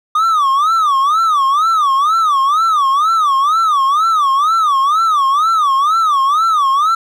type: tone with vibrato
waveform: triangle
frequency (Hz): 1200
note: D6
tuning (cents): +37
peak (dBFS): -8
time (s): 0.15-6.95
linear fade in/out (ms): 5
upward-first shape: sine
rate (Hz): 2.1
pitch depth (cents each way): 200
effects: none